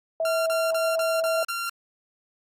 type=tone; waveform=sine; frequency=651 Hz; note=E5; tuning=22 cents flat; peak=-22 dBFS; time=0.2-1.43 s; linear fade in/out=2 ms
type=tone bursts; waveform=sawtooth; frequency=1379 Hz; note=F6; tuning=22 cents flat; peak=-24 dBFS; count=6; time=0.25-1.695 s; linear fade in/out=2 ms; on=210 ms; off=37 ms
effects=AAC 48 kbps